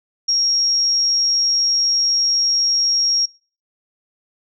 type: tone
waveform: sine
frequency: 5588 Hz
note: F8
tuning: in tune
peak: -14 dBFS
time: 0.28-3.26 s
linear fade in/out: 10 ms
effects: noise-tail reverb RT60 0.4 s tail -26 dB re dry